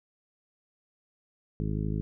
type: harmonic tone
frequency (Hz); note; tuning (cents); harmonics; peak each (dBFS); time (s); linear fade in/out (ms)
52.6; G#1; +23; 1 / 2 / 3 / 4 / 5 / 6 / 7 / 8; -33 / -34 / -32 / -36 / -42 / -40 / -48 / -43; 1.6-2.01; 0
effects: none